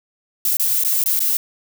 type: noise with dropouts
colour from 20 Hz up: violet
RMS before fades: -18 dBFS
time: 0.45-1.37 s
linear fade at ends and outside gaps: 2 ms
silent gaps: 0.57-0.597 / 0.837-0.847 / 1.04-1.059 / 1.193-1.203 s
effects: none